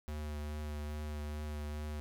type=tone with vibrato; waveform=square; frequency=74.9 Hz; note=D2; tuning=35 cents sharp; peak=-39 dBFS; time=0.08-2 s; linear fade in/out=0 ms; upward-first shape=triangle; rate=2.4 Hz; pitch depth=20 cents each way; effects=11-bit